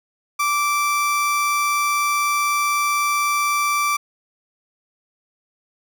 30% pulse tone, 1168 Hz, D6, 10 cents flat, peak -15 dBFS, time 0.39-3.97 s, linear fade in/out 10 ms, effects none

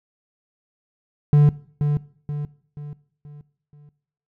triangle tone with echo, 146.83 Hz, D3, in tune, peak -8 dBFS, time 1.33-1.49 s, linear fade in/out 0 ms, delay 480 ms, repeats 5, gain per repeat -7 dB, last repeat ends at 3.89 s, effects noise-tail reverb RT60 0.6 s tail -20 dB re dry

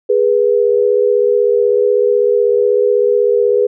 sine tone pair together, 412.5 / 488.6 Hz, G#4 / B4, -12 / -19 cents, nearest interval minor third, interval 293 cents, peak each -12 dBFS, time 0.09-3.67 s, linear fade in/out 10 ms, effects none

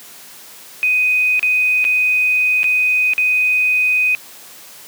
sine tone with dropouts, 2500 Hz, D#7, 8 cents sharp, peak -12 dBFS, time 0.83-4.15 s, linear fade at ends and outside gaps 0 ms, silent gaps 1.394-1.429 / 1.843-1.85 / 2.632-2.642 / 3.135-3.18 s, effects white hiss -39 dBFS RMS until 4.87 s + high-pass 150 Hz 12 dB/octave

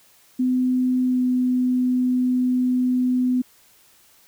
sine tone with pitch glide, 253.7 to 251.7 Hz, B3 to B3, +47 to +33 cents, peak -17 dBFS, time 0.39-3.42 s, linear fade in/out 10 ms, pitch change -14 cents, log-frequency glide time 1.06-1.2 s, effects white hiss -55 dBFS RMS until 4.27 s

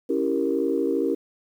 sine chord, C# diminished seventh, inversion none, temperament equal, 277.2 / 329.6 / 392 / 466.2 Hz, C#4 / E4 / G4 / Bb4, 0 / 0 / 0 / 0 cents, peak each -26 dBFS, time 0.09-1.15 s, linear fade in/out 10 ms, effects tanh soft clip ceiling -10 dBFS + 9-bit

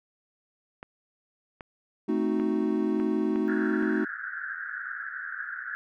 clicks, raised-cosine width 0.5 ms, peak -25 dBFS, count 6, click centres 0.829 / 1.608 / 2.399 / 3 / 3.359 / 3.826 s
triangle chord, A diminished seventh, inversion none, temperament equal, 220 / 261.6 / 311.1 / 370 Hz, A3 / C4 / Eb4 / Gb4, 0 / 0 / 0 / 0 cents, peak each -27 / -30 / -26 / -28 dBFS, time 2.08-4.05 s, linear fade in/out 10 ms
white band-pass noise, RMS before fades -36 dBFS, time 3.48-5.75 s, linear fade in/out 0 ms, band 1400 to 1700 Hz, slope 96 dB/octave
effects none

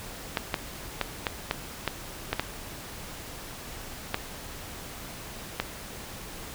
clicks, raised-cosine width 0.3 ms, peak -9 dBFS, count 10, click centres 0.372 / 0.542 / 1.013 / 1.268 / 1.511 / 1.877 / 2.33 / 2.396 / 4.144 / 5.6 s, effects pink hiss -41 dBFS RMS until 6.54 s

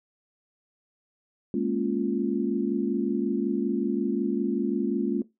sine chord, Bb minor seventh, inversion third, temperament equal, 207.7 / 233.1 / 277.2 / 349.2 Hz, Ab3 / Bb3 / Db4 / F4, 0 / 0 / 0 / 0 cents, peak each -29 dBFS, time 1.54-5.22 s, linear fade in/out 2 ms, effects noise-tail reverb RT60 0.2 s tail -18 dB re dry

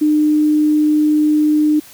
sine tone, 302.8 Hz, D#4, 47 cents flat, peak -10 dBFS, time 0.01-1.8 s, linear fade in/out 10 ms, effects white hiss -41 dBFS RMS until 1.93 s

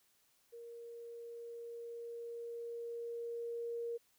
sine tone with level ramp, 468.5 Hz, A#4, 9 cents sharp, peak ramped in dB -48 to -37 dBFS, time 0.52-3.98 s, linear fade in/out 20 ms, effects white hiss -73 dBFS RMS until 4.18 s

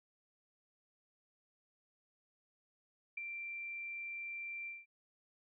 sine tone with ADSR envelope, 2357 Hz, D7, 6 cents sharp, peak -35 dBFS, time 3.17-4.86 s, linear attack 8 ms, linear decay 7 ms, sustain -6 dB, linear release 190 ms, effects none

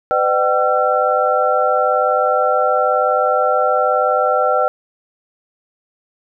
sine tone cluster, 506 / 605 / 765 / 1353 Hz, B4 / D#5 / G5 / E6, +42 / -49 / -42 / +45 cents, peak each -18 dBFS, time 0.11-4.68 s, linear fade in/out 0 ms, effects none

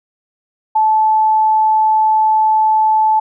sine tone, 870 Hz, A5, 20 cents flat, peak -9 dBFS, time 0.75-3.2 s, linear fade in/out 10 ms, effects none

